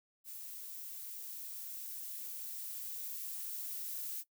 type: noise with level ramp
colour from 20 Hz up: violet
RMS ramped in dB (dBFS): -47 to -41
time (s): 0.24-4.24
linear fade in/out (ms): 50
effects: noise-tail reverb RT60 0.1 s tail -19 dB re dry